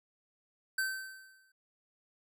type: tone with exponential decay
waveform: square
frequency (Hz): 1544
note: G6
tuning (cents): -27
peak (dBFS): -29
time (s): 0.78-1.52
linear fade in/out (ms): 5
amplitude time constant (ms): 160
effects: none